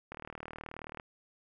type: click train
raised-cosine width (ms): 0.5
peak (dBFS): -27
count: 35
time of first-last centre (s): 0.12-0.999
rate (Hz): 38.7
effects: none